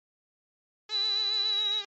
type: tone with vibrato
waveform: 5% pulse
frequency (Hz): 416.7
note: G#4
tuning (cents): +6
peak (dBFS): -29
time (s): 0.89-1.85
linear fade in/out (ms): 5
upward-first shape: triangle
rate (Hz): 7.2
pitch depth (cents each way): 86
type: tone with pitch glide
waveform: sine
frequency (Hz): 3966 to 3858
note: B7 to B7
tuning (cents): +7 to -41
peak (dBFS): -25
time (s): 0.9-1.83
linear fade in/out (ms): 50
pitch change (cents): -48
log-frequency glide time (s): 1.46-1.63
effects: MP3 32 kbps